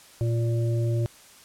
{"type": "harmonic tone", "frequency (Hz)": 116.4, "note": "A#2", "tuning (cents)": -2, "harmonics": [1, 3, 5], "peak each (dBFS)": [-22, -32, -36], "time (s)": [0.21, 1.06], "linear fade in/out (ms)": 0, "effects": ["white hiss -51 dBFS RMS until 1.44 s", "low-pass 11000 Hz 12 dB/octave"]}